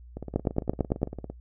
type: two click trains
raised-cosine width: 2 ms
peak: -22 / -10 dBFS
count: 21 / 7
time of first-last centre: 0.17-1.3 / 0.36-1.031 s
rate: 17.7 / 8.94 Hz
effects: noise-tail reverb RT60 0.1 s tail -21 dB re dry + added 60 Hz sine -45 dBFS peak until 1.4 s